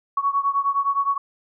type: beating tone pair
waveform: sine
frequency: 1113 / 1122.7 Hz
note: C#6 / C#6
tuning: +7 / +22 cents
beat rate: 9.7 Hz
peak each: -21 / -23 dBFS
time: 0.17-1.18 s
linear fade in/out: 5 ms
effects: none